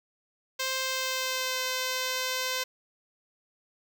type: tone with pitch glide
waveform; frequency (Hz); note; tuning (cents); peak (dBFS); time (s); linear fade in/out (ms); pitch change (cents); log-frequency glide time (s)
5% pulse; 523.3 to 514; C5 to C5; 0 to -31; -17; 0.59-2.64; 10; -31; 0.8-1.63
effects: none